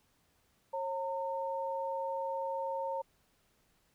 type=tone pair together; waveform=sine; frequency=541.8 / 912 Hz; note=C#5 / A#5; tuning=-40 / -38 cents; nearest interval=major sixth; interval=902 cents; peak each=-36 / -36 dBFS; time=0.73-3.02 s; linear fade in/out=10 ms; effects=pink hiss -72 dBFS RMS until 3.94 s